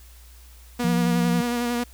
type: tone with vibrato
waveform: sawtooth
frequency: 240 Hz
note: B3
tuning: 49 cents flat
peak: -19 dBFS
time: 0.79-1.84 s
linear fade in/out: 10 ms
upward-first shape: sine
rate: 11 Hz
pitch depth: 24 cents each way
type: tone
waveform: sine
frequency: 174.61 Hz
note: F3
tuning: in tune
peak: -20 dBFS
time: 0.84-1.41 s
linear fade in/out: 5 ms
effects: added 60 Hz sine -45 dBFS peak until 1.93 s + white hiss -53 dBFS RMS until 1.93 s